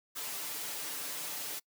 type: noise with comb filter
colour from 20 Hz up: white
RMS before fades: -39 dBFS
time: 0.15-1.6 s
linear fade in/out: 20 ms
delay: 6.8 ms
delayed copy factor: +0.95
effects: noise-tail reverb RT60 0.1 s tail -26 dB re dry + high-pass 200 Hz 12 dB/octave

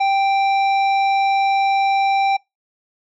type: tone with hard clipping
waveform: triangle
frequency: 785 Hz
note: G5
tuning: 2 cents sharp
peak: -16 dBFS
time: 0-2.37 s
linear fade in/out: 10 ms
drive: 15 dB
effects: noise-tail reverb RT60 0.2 s tail -24 dB re dry + low-pass 5000 Hz 12 dB/octave

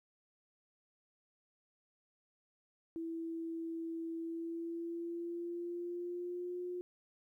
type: tone with pitch glide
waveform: sine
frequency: 329.6 to 357.4 Hz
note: E4 to F4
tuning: 0 to +40 cents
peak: -38 dBFS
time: 2.96-6.81 s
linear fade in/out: 0 ms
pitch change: +140 cents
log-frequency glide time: 4.17-6.61 s
effects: 13-bit

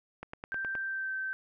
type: click train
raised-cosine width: 0.5 ms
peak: -25 dBFS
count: 6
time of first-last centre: 0.23-0.752 s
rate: 9.57 Hz
type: tone with pitch glide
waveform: sine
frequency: 1568 to 1548.2 Hz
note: G6 to G6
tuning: 0 to -22 cents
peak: -32 dBFS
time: 0.52-1.33 s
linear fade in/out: 0 ms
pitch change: -22 cents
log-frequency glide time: 0.86-1.13 s
effects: none

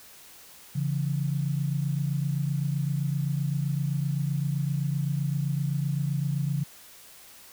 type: tone pair together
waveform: sine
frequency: 139.4 / 167.16 Hz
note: C#3 / E3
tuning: +10 / +24 cents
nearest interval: minor third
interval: 314 cents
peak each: -26 / -30 dBFS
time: 0.75-6.64 s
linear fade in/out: 10 ms
effects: white hiss -50 dBFS RMS until 7.52 s

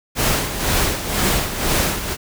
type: noise with tremolo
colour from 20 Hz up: pink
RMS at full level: -17 dBFS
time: 0.15-2.17 s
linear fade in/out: 50 ms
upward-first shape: sine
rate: 2 Hz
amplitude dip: 65%
effects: none

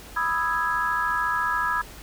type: chord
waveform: sine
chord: E major seventh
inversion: second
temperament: equal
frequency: 987.8 / 1244.5 / 1318.5 / 1661.2 Hz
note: B5 / D#6 / E6 / G#6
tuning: 0 / 0 / 0 / 0 cents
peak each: -27 / -29 / -29 / -26 dBFS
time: 0.16-1.82 s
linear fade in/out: 10 ms
effects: added 50 Hz sine -46 dBFS peak until 2.02 s + pink hiss -44 dBFS RMS until 2.02 s

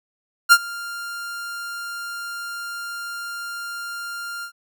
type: tone with ADSR envelope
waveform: 45% pulse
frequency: 1396.9 Hz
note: F6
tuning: in tune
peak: -6 dBFS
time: 0.49-4.52 s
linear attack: 31 ms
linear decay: 54 ms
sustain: -23 dB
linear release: 87 ms
effects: none

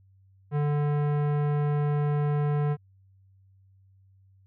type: tone with tanh clipping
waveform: sine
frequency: 146.83 Hz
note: D3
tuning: in tune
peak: -25 dBFS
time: 0.51-2.77 s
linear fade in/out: 50 ms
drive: 18 dB
effects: added 96 Hz sine -56 dBFS peak until 4.46 s

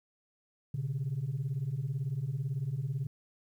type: beating tone pair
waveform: sine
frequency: 123.47 / 141.47 Hz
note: B2 / C#3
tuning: 0 / +36 cents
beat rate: 18 Hz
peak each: -34 / -32 dBFS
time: 0.74-3.07 s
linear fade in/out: 5 ms
effects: tanh soft clip ceiling -27 dBFS + 11-bit

